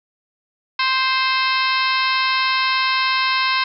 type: harmonic tone with a mistuned harmonic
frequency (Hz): 523.3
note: C5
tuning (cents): 0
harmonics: 2 / 3 / 4 / 5 / 6 / 7 / 8 / 9 / 10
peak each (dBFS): -20 / -25 / -24 / -24 / -29 / -27 / -26 / -33 / -30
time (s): 0.79-3.64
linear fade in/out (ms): 5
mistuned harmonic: 7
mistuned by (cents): +43
effects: none